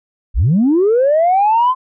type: linear sweep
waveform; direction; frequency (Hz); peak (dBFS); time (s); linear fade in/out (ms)
sine; up; 34.23 to 1046.5; -8; 0.34-1.75; 50
effects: tanh soft clip ceiling -6 dBFS